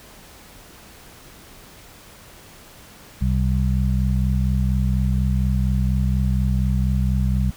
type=harmonic tone; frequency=64.2 Hz; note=C2; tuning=32 cents flat; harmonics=1 / 2 / 3; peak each=-19 / -22 / -24 dBFS; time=3.21-7.51 s; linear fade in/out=10 ms; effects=pink hiss -45 dBFS RMS until 7.56 s